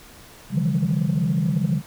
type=tone cluster; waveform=sine; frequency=137.6 / 152.5 / 164.6 / 176 / 201.1 Hz; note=C#3 / D#3 / E3 / F3 / G3; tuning=-12 / -34 / -2 / +14 / +44 cents; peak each=-24 dBFS; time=0.5-1.82 s; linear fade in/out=50 ms; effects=tanh soft clip ceiling -13 dBFS + pink hiss -46 dBFS RMS until 1.86 s